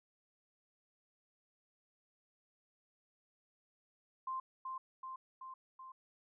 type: tone with echo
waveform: sine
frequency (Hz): 1046.5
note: C6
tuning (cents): 0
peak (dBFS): -37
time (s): 4.27-4.4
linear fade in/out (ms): 5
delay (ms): 380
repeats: 4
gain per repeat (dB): -3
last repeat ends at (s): 5.92
effects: none